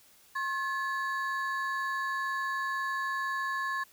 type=ring-modulated tone; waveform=triangle; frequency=1396.9 Hz; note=F6; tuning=in tune; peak=-25 dBFS; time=0.35-3.84 s; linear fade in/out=10 ms; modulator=321 Hz; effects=white hiss -60 dBFS RMS until 3.92 s